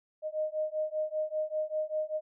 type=beating tone pair; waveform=sine; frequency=616 / 621.1 Hz; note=D#5 / D#5; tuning=-17 / -3 cents; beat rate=5.1 Hz; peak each=-33 / -33 dBFS; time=0.22-2.21 s; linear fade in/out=50 ms; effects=none